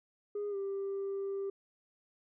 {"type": "tone with pitch glide", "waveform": "sine", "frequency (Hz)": [411.5, 393.6], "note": ["G#4", "G4"], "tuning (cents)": [-16, 7], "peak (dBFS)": -32, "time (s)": [0.35, 1.5], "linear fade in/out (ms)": 5, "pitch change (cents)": -77, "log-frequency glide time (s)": [0.5, 0.56], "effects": ["tanh soft clip ceiling -32 dBFS"]}